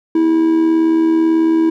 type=tone with amplitude modulation; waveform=triangle; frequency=324.8 Hz; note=E4; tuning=26 cents flat; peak=-6 dBFS; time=0.15-1.7 s; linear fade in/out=5 ms; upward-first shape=sine; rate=78.2 Hz; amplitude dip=45%; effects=none